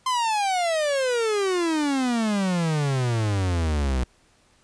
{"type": "exponential sweep", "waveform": "45% pulse", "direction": "down", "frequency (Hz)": [1046.5, 61], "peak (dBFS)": -21, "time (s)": [0.06, 4.04], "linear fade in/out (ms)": 5, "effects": ["pink hiss -60 dBFS RMS until 4.63 s", "resampled to 22050 Hz"]}